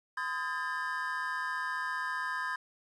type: tone cluster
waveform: triangle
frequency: 1021 / 1253 / 1616 / 1771 Hz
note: C6 / D#6 / G#6 / A6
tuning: -43 / +12 / -48 / +11 cents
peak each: -35 / -39 / -34 / -39 dBFS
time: 0.17-2.56 s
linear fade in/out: 5 ms
effects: resampled to 24000 Hz + 10-bit